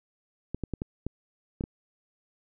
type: clicks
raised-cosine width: 3 ms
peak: -18 dBFS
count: 7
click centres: 0.546 / 0.637 / 0.737 / 0.819 / 1.066 / 1.609 / 1.639 s
effects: none